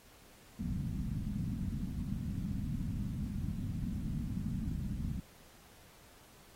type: low-pass noise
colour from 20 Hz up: white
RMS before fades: -37 dBFS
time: 0.59-5.2 s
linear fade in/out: 2 ms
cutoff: 240 Hz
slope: 48 dB/octave
effects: pink hiss -60 dBFS RMS until 6.55 s + AAC 48 kbps